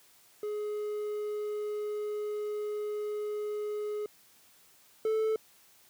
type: tone pair in turn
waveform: triangle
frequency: 420 / 438.2 Hz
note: G#4 / A4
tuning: +19 / -7 cents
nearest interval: minor second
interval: 74 cents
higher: second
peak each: -30 / -24 dBFS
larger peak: second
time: 0.43-4.06 / 5.05-5.36 s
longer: first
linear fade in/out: 2 ms
effects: white hiss -61 dBFS RMS until 5.89 s + high-pass 80 Hz 12 dB/octave